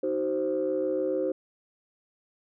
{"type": "chord", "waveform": "sine", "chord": "C diminished", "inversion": "first", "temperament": "equal with one note detuned", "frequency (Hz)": [311.1, 378, 523.3], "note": ["Eb4", "Gb4", "C5"], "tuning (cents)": [0, 37, 0], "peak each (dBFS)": [-31, -29, -27], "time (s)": [0.03, 1.32], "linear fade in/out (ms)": 5, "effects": ["tanh soft clip ceiling -18 dBFS"]}